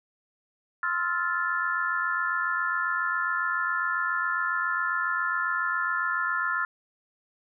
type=chord; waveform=sine; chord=F major seventh; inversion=second; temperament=just; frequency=1047.7 / 1309.6 / 1396.9 / 1746.1 Hz; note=C6 / E6 / F6 / A6; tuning=+2 / -12 / 0 / -14 cents; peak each=-33 / -32 / -28 / -30 dBFS; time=0.83-6.65 s; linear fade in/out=2 ms; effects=none